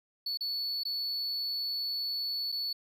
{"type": "tone with dropouts", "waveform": "triangle", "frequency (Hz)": 4435, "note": "C#8", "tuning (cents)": 0, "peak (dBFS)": -30, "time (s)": [0.26, 2.73], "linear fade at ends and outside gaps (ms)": 5, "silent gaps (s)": [[0.374, 0.407], [0.835, 0.851], [2.519, 2.523]], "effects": []}